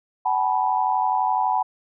sine tone cluster, 760 / 852 / 983 Hz, F#5 / G#5 / B5, +46 / +44 / -8 cents, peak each -23 dBFS, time 0.25-1.63 s, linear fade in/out 10 ms, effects none

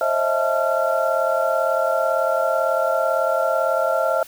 sine tone cluster, 536 / 628 / 666 / 873 / 1373 Hz, C5 / D#5 / E5 / A5 / F6, +42 / +16 / +18 / -14 / -30 cents, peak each -23 / -23 / -22 / -29 / -24 dBFS, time 0.01-4.23 s, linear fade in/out 2 ms, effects white hiss -44 dBFS RMS until 4.27 s

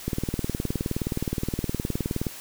click train, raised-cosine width 3 ms, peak -13 dBFS, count 43, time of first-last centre 0.08-2.268 s, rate 19.2 Hz, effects white hiss -41 dBFS RMS until 2.4 s

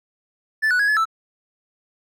triangle tone with pitch steps, 1752 / 1477 / 1660 / 1712 / 1321 Hz, A6 / F#6 / G#6 / A6 / E6, -8 / -3 / -1 / -48 / +3 cents, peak -14 dBFS, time 0.62-1.055 s, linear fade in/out 20 ms, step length 87 ms, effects none

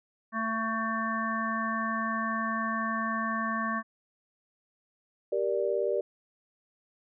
harmonic tone, 223.5 Hz, A3, 27 cents sharp, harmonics 1 / 3 / 5 / 7 / 8, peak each -33 / -39 / -31 / -38 / -36 dBFS, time 0.32-3.83 s, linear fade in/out 50 ms
sine chord, G minor, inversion none, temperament just, 392 / 470.4 / 588 Hz, G4 / Bb4 / D5, 0 / +16 / +2 cents, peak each -30 dBFS, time 5.32-6.01 s, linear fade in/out 5 ms
effects none

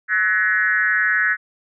sine tone with frequency modulation, 1693 Hz, G#6, 33 cents sharp, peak -15 dBFS, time 0.08-1.37 s, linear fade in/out 50 ms, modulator 195 Hz, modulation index 1.3, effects none

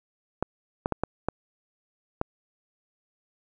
clicks, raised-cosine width 1 ms, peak -11 dBFS, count 6, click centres 0.426 / 0.859 / 0.923 / 1.036 / 1.286 / 2.214 s, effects none

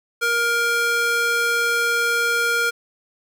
square tone with high-pass filter, 469.5 Hz, A#4, 12 cents sharp, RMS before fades -20 dBFS, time 0.21-2.71 s, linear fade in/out 20 ms, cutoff 1000 Hz, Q 8, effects none

